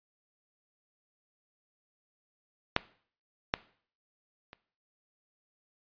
clicks, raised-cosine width 0.3 ms, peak -7 / -9 / -30 dBFS, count 3, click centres 2.764 / 3.539 / 4.531 s, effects noise-tail reverb RT60 0.5 s tail -19 dB re dry + resampled to 11025 Hz

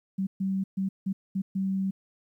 sine tone bursts at uneven times, 192.2 Hz, G3, 34 cents flat, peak -25 dBFS, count 6, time 0.18-0.27 / 0.4-0.64 / 0.77-0.89 / 1.06-1.13 / 1.35-1.42 / 1.55-1.91 s, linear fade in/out 10 ms, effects 11-bit

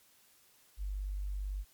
sine tone, 49 Hz, G1, in tune, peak -34 dBFS, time 0.77-1.65 s, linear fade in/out 50 ms, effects white hiss -65 dBFS RMS until 1.73 s + MP3 96 kbps

